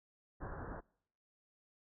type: low-pass noise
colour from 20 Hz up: pink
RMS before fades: -45 dBFS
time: 0.4-0.81 s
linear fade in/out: 20 ms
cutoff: 1700 Hz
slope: 96 dB/octave
effects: noise-tail reverb RT60 0.7 s tail -26 dB re dry